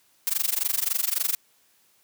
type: noise with amplitude modulation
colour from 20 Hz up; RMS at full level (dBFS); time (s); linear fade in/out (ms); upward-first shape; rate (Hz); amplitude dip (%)
blue; -22; 0.27-1.35; 0; sine; 23.6; 95
effects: white hiss -63 dBFS RMS until 2.03 s + high-pass 100 Hz 12 dB/octave